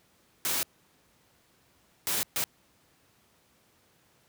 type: noise bursts at uneven times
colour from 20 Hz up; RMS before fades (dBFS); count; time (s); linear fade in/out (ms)
white; -29; 3; 0.45-0.63 / 2.07-2.23 / 2.36-2.44; 0
effects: pink hiss -65 dBFS RMS until 4.28 s + high-pass 80 Hz 12 dB/octave